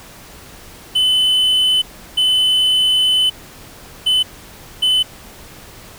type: tone bursts at uneven times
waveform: triangle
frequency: 3023 Hz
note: F#7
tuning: 36 cents sharp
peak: -10 dBFS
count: 4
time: 0.95-1.82 / 2.17-3.3 / 4.06-4.23 / 4.82-5.03 s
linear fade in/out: 10 ms
effects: pink hiss -39 dBFS RMS until 5.98 s